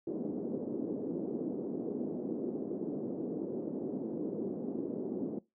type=band-pass noise; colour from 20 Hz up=pink; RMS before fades=-37 dBFS; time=0.07-5.39 s; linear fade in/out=5 ms; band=230 to 410 Hz; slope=24 dB/octave; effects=noise-tail reverb RT60 0.2 s tail -20 dB re dry